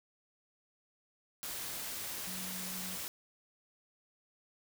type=tone in noise; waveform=sine; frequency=185 Hz; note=F#3; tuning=in tune; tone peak=-46 dBFS; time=2.27-2.96 s; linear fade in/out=0 ms; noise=white; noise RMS=-41 dBFS; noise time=1.43-3.08 s; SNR=-8 dB; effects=none